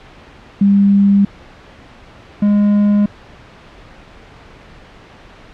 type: tone pair in turn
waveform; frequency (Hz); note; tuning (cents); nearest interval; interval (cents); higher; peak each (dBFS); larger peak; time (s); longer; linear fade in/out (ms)
sine / triangle; 199.6 / 205.7; G3 / G#3; +32 / -16; minor second; 52; second; -7; neither; 0.61-1.25 / 2.42-3.06; neither; 5
effects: pink hiss -40 dBFS RMS until 5.53 s + low-pass 3000 Hz 12 dB/octave